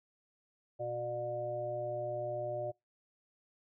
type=harmonic tone with a mistuned harmonic; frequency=120.1 Hz; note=B2; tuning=48 cents flat; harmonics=1 / 3 / 5 / 6; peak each=-45 / -44 / -36 / -44 dBFS; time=0.79-2.72 s; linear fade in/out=20 ms; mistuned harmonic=3; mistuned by=+19 cents; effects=noise-tail reverb RT60 0.2 s tail -25 dB re dry